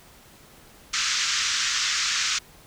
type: band-pass noise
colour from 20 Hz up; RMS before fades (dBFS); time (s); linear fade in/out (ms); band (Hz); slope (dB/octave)
white; -25; 0.93-2.39; 10; 1200 to 6800; 48
effects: pink hiss -51 dBFS RMS until 2.66 s